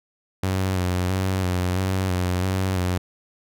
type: tone with vibrato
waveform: sawtooth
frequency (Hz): 92.5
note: F#2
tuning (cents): 0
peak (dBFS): -17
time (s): 0.43-2.98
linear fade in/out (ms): 5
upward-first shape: square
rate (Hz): 1.5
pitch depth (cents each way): 39
effects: none